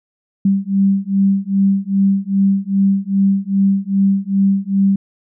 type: beating tone pair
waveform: sine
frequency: 194.7 / 197.2 Hz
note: G3 / G3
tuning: -12 / +11 cents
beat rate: 2.5 Hz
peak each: -15 dBFS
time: 0.45-4.96 s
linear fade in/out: 5 ms
effects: none